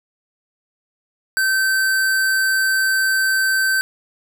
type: tone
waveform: square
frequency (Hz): 1546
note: G6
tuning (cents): -24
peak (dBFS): -16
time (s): 1.37-3.81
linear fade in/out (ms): 0
effects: none